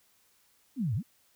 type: exponential two-way sweep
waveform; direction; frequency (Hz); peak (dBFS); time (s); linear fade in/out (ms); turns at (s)
sine; down then up; 295.5 to 95 to 286.5; -27; 0.76-1.03; 50; 0.95
effects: white hiss -67 dBFS RMS until 1.35 s